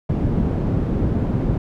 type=low-pass noise; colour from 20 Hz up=white; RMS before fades=-20 dBFS; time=0.09-1.58 s; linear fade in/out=5 ms; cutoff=220 Hz; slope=12 dB/octave; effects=none